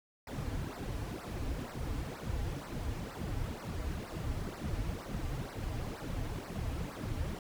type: noise with flanger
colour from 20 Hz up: brown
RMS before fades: -38 dBFS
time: 0.27-7.39 s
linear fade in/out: 2 ms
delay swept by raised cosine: 0.29 to 5.59 ms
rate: 2.1 Hz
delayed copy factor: -0.9
effects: none